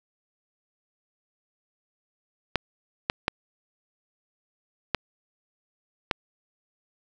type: clicks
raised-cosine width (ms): 0.3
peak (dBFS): -6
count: 5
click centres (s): 2.557 / 3.099 / 3.281 / 4.947 / 6.112
effects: none